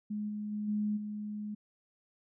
sine tone with level steps, 209.8 Hz, G#3, 18 cents sharp, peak -33 / -35 / -33 / -29 / -36 dBFS, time 0.1-1.55 s, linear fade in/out 10 ms, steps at 0.28 / 0.51 / 0.67 / 0.96 s, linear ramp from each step 20 ms, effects none

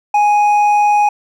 triangle tone with hard clipping, 830.6 Hz, G#5, in tune, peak -10 dBFS, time 0.14-1.09 s, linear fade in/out 5 ms, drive 8 dB, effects none

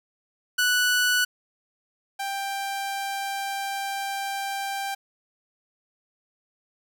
sawtooth tone pair in turn, 1480 / 788.5 Hz, F#6 / G5, 0 / +10 cents, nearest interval major seventh, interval 1090 cents, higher first, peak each -16 / -24 dBFS, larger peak first, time 0.58-1.25 / 2.19-4.95 s, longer second, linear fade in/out 10 ms, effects none

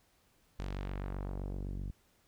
sawtooth tone with low-pass filter sweep, 47.76 Hz, G1, 44 cents flat, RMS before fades -39 dBFS, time 0.59-1.91 s, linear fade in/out 0 ms, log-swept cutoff 6100 to 190 Hz, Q 0.91, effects pink hiss -70 dBFS RMS until 2.27 s

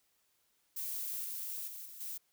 violet noise with level steps, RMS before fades -39 / -41 / -46 / -50 / -42 dBFS, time 0.76-2.18 s, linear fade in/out 10 ms, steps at 1.24 / 1.67 / 1.85 / 2 s, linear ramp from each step 10 ms, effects white hiss -75 dBFS RMS until 2.32 s

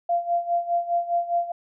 sine tone with tremolo, 691 Hz, F5, 19 cents flat, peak -18 dBFS, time 0.09-1.52 s, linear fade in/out 5 ms, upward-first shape sine, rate 4.9 Hz, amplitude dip 80%, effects none

